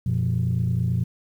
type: tone cluster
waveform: sine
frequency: 91.2 / 120.4 / 174 Hz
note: F#2 / B2 / F3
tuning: -24 / -44 / -6 cents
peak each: -26 / -21 / -26 dBFS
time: 0.06-1.04 s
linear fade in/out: 5 ms
effects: tanh soft clip ceiling -14 dBFS + 9-bit